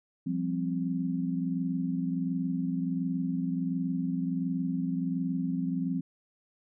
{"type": "chord", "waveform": "sine", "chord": "F suspended second", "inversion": "none", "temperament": "equal", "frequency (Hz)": [174.61, 196, 261.6], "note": ["F3", "G3", "C4"], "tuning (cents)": [0, 0, 0], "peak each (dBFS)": [-31, -36, -31], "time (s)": [0.26, 6.01], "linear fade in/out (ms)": 10, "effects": []}